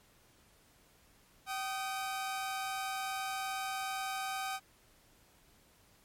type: tone pair together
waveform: sawtooth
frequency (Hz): 769 / 1238.9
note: G5 / D#6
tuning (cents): -33 / -8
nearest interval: minor sixth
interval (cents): 825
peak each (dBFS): -33 / -37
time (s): 1.46-4.6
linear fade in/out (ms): 50
effects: pink hiss -65 dBFS RMS until 6.04 s + MP3 64 kbps